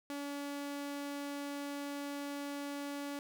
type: tone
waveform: sawtooth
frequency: 284.8 Hz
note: C#4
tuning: 47 cents sharp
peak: -35 dBFS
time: 0.1-3.19 s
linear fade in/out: 0 ms
effects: none